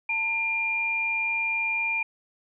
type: tone pair together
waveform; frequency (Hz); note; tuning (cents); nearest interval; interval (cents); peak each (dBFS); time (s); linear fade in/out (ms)
sine; 899 / 2400; A5 / D7; +37 / +37; octave + perfect fourth; 1700; -35 / -24; 0.09-2.03; 5
effects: none